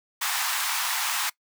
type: high-pass noise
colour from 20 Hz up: pink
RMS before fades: -27 dBFS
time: 0.21-1.3 s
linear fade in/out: 10 ms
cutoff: 820 Hz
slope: 48 dB/octave
effects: noise-tail reverb RT60 0.1 s tail -22 dB re dry